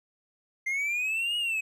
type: linear two-way sweep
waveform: triangle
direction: up then down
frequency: 2084 to 2900 to 2525 Hz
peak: -25 dBFS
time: 0.66-1.61 s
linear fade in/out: 10 ms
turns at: 1.37 s
effects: none